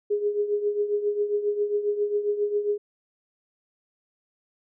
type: tone with tremolo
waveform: sine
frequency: 413.5 Hz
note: G#4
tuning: 8 cents flat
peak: -19 dBFS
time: 0.1-2.78 s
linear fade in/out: 10 ms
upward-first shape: triangle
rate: 7.4 Hz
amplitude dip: 75%
effects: none